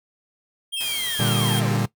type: tone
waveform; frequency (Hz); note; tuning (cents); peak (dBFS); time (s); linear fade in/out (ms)
square; 3208; G7; +39; -24; 0.72-1.61; 20
type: linear sweep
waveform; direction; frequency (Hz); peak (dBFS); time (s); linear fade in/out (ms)
sawtooth; down; 2697 to 106.1; -28; 0.76-1.84; 20
type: noise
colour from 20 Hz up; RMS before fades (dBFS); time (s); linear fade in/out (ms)
white; -33; 0.8-1.6; 10
type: chord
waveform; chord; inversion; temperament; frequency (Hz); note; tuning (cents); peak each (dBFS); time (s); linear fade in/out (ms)
40% pulse; G minor; first; equal; 116.54 / 146.83 / 196; Bb2 / D3 / G3; 0 / 0 / 0; -22 / -24 / -25; 1.19-1.86; 10
effects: noise-tail reverb RT60 0.1 s tail -17 dB re dry